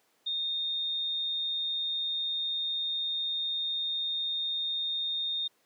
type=tone; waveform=sine; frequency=3668 Hz; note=A#7; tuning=29 cents flat; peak=-29 dBFS; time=0.26-5.48 s; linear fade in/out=10 ms; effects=pink hiss -69 dBFS RMS until 5.65 s + high-pass 300 Hz 12 dB/octave